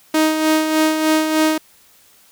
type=tone with tremolo; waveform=sawtooth; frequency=313 Hz; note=D#4; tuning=10 cents sharp; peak=-8 dBFS; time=0.14-1.58 s; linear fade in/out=5 ms; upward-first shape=sine; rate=3.3 Hz; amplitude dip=50%; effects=white hiss -51 dBFS RMS until 2.31 s